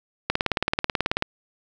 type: click train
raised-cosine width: 0.3 ms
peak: -5 dBFS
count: 18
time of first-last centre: 0.3-1.224 s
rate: 18.4 Hz
effects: none